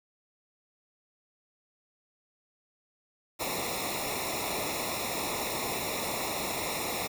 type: noise with comb filter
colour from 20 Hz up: pink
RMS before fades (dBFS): -33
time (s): 3.39-7.08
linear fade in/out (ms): 20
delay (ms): 0.64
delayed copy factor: -0.95
effects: none